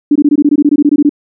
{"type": "tone bursts", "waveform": "sine", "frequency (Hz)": 292.2, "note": "D4", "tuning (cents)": -9, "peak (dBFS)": -4, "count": 15, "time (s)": [0.11, 1.094], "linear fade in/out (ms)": 5, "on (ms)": 46, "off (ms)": 21, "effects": []}